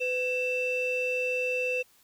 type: ring-modulated tone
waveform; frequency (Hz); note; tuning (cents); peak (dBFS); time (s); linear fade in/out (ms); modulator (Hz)
triangle; 1583; G6; +17; -20; 0-1.83; 20; 1080
effects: tanh soft clip ceiling -21 dBFS + white hiss -62 dBFS RMS until 2.03 s